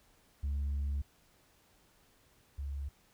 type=tone pair in turn; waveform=sine; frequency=70.6 / 70.03 Hz; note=C#2 / C#2; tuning=+32 / +18 cents; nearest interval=unison; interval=14 cents; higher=first; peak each=-29 / -35 dBFS; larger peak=first; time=0.43-1.02 / 2.58-2.89 s; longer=first; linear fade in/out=10 ms; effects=tanh soft clip ceiling -30 dBFS + pink hiss -67 dBFS RMS until 3.13 s